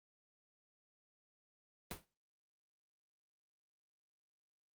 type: noise with exponential decay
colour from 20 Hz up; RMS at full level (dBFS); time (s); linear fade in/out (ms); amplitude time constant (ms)
pink; -40; 1.91-2.05; 1; 30
effects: noise-tail reverb RT60 0.3 s tail -17 dB re dry + Opus 32 kbps